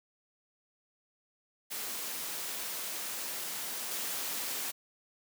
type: noise with level steps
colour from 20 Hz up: white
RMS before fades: -38 / -36 dBFS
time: 1.7-4.72 s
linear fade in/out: 20 ms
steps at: 3.91 s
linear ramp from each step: 2 ms
effects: high-pass 200 Hz 12 dB/octave